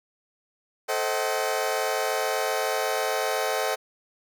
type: chord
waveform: sawtooth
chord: A diminished seventh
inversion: none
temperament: just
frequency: 440 / 528 / 633.6 / 760.3 Hz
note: A4 / C5 / Eb5 / Gb5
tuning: 0 / +16 / +31 / +47 cents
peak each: -26 dBFS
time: 0.88-3.76 s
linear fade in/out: 20 ms
effects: none